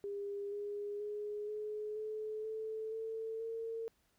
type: tone with pitch steps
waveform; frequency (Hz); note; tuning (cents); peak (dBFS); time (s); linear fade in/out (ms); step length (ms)
sine; 403.4 / 410.2 / 417.1 / 424.2 / 431.4 / 438.6 / 446.1 / 453.6; G4 / G#4 / G#4 / G#4 / A4 / A4 / A4 / A#4; +50 / -21 / +7 / +37 / -34 / -6 / +24 / -47; -38; 0.04-3.88; 0; 480
effects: pink hiss -75 dBFS RMS until 4.18 s